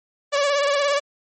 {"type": "tone with vibrato", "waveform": "sawtooth", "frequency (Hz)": 569, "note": "C#5", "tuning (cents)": 45, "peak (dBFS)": -14, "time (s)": [0.32, 1], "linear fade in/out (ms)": 20, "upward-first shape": "sine", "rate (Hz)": 17, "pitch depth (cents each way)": 45, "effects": ["MP3 32 kbps"]}